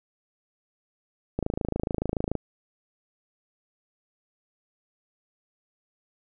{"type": "click train", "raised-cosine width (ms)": 2, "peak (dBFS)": -13, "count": 27, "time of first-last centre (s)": [1.39, 2.353], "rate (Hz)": 27, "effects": []}